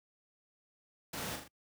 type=noise with echo; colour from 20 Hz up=pink; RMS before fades=-40 dBFS; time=1.13-1.36 s; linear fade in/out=5 ms; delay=40 ms; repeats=3; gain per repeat=-5 dB; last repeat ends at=1.48 s; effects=noise-tail reverb RT60 0.1 s tail -26 dB re dry + high-pass 100 Hz 12 dB/octave